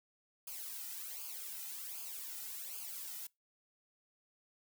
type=noise with flanger; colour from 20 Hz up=blue; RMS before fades=-45 dBFS; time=0.47-3.27 s; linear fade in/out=5 ms; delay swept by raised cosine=0.52 to 1.82 ms; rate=1.3 Hz; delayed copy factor=-0.8; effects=noise-tail reverb RT60 0.2 s tail -24 dB re dry